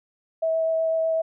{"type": "tone with vibrato", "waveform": "sine", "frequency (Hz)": 648, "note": "E5", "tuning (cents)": -30, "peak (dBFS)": -20, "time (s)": [0.42, 1.22], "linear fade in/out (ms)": 10, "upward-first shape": "sine", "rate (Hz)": 8, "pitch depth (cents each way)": 8, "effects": []}